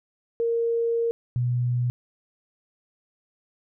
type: tone pair in turn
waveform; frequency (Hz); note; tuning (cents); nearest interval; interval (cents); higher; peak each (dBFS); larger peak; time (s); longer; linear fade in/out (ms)
sine; 464 / 122.64; A#4 / B2; -8 / -12; octave + major seventh; 2304; first; -21; neither; 0.4-1.11 / 1.36-1.9; first; 0
effects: none